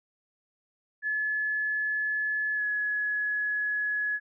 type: tone with pitch glide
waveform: sine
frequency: 1715 to 1691.4 Hz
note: A6 to G#6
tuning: -45 to +31 cents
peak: -26 dBFS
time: 1.02-4.2 s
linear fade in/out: 50 ms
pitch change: -24 cents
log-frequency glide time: 2.54-2.63 s
effects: none